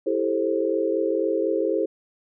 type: chord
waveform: sine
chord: A minor seventh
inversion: second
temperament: just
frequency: 330 / 396 / 440 / 528 Hz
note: E4 / G4 / A4 / C5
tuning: +2 / +18 / 0 / +16 cents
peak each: -26 dBFS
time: 0.06-1.86 s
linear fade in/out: 10 ms
effects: none